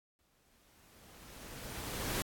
pink noise with exponential growth, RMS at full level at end -35 dBFS, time 0.19-2.22 s, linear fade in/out 0 ms, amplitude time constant 440 ms, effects AAC 64 kbps

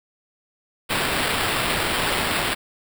blue noise with sample-and-hold, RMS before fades -23 dBFS, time 0.89-2.55 s, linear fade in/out 20 ms, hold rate 6300 Hz, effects none

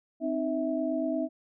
sine tone cluster, 261.7 / 310.4 / 652 Hz, C4 / D#4 / E5, 0 / -4 / -19 cents, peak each -31 dBFS, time 0.2-1.29 s, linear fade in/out 50 ms, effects none

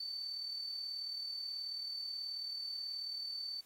sine tone with amplitude modulation, 4537 Hz, C#8, 39 cents sharp, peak -37 dBFS, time 0-3.61 s, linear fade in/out 5 ms, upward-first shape sine, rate 38.5 Hz, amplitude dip 45%, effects white hiss -66 dBFS RMS until 3.65 s + AAC 48 kbps

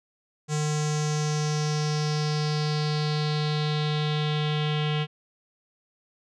square tone with low-pass filter sweep, 151 Hz, D3, 48 cents sharp, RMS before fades -26 dBFS, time 0.48-5.07 s, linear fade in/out 50 ms, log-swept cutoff 7100 to 3100 Hz, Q 4.4, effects none

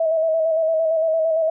sine tone with vibrato, 644 Hz, E5, 41 cents flat, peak -16 dBFS, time 0-1.5 s, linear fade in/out 5 ms, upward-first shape square, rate 8.8 Hz, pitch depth 31 cents each way, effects none

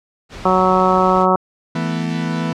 pink noise, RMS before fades -33 dBFS, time 0.29-1.27 s, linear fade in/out 50 ms
harmonic tone, 185.8 Hz, F#3, 7 cents sharp, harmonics 1 / 2 / 3 / 4 / 5 / 6 / 7, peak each -19 / -19 / -19 / -19 / -19 / -19 / -19 dBFS, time 0.45-1.36 s, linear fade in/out 5 ms
40% pulse chord, E suspended fourth, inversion none, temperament equal, 164.81 / 220 / 246.9 Hz, E3 / A3 / B3, 0 / 0 / 0 cents, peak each -20 / -25 / -23 dBFS, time 1.75-2.53 s, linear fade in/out 5 ms
effects low-pass 5000 Hz 12 dB/octave

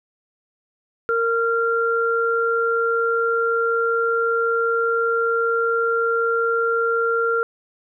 sine tone pair together, 461.4 / 1382.6 Hz, A#4 / F6, -18 / -18 cents, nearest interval octave + perfect fifth, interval 1900 cents, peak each -20 dBFS, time 1.09-7.43 s, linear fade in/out 0 ms, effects none

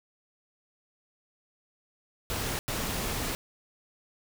pink noise bursts at uneven times, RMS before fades -32 dBFS, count 2, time 2.3-2.59 / 2.68-3.35 s, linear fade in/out 0 ms, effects none

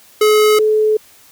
square / sine tone pair in turn, 426.3 / 430.5 Hz, G#4 / A4, +45 / -38 cents, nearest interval unison, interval 17 cents, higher second, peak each -9 / -10 dBFS, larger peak first, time 0.21-0.59 / 0.59-0.97 s, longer neither, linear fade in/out 5 ms, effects white hiss -46 dBFS RMS until 1.31 s

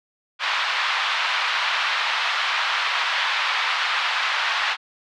pink band-pass noise, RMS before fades -23 dBFS, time 0.39-4.77 s, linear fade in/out 50 ms, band 970 to 3900 Hz, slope 24 dB/octave, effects none

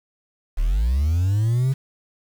sine linear sweep, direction up, 32.71 to 137.2 Hz, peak -14 dBFS, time 0.57-1.74 s, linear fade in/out 20 ms, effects tanh soft clip ceiling -16 dBFS + 7-bit

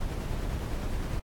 brown noise with tremolo, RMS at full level -30 dBFS, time 0-1.2 s, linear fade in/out 10 ms, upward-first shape triangle, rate 9.9 Hz, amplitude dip 30%, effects AAC 64 kbps

